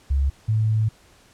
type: tone pair in turn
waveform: sine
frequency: 68.7 / 109.33 Hz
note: C#2 / A2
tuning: -15 / -11 cents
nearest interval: minor sixth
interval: 804 cents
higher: second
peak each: -17 dBFS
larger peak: neither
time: 0.1-0.3 / 0.48-0.89 s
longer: second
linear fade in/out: 10 ms
effects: pink hiss -54 dBFS RMS until 1.33 s + low-pass 10000 Hz 12 dB/octave